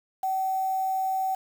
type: tone with quantisation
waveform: sine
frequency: 762 Hz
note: G5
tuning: 49 cents flat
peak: -24 dBFS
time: 0.23-1.35 s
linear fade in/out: 5 ms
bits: 7
effects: none